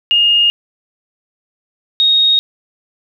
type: tone pair in turn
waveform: sine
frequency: 2842 / 3738 Hz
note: F7 / A#7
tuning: +30 / +4 cents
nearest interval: perfect fourth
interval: 474 cents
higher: second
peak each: -8 dBFS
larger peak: neither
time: 0.11-0.5 / 2-2.39 s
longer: neither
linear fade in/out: 0 ms
effects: 8-bit